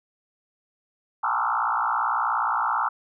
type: tone with frequency modulation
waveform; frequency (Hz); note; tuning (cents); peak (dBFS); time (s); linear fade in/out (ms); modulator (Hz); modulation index
sine; 1108.7; C#6; 0; -21; 1.23-2.89; 10; 58.7; 5
effects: none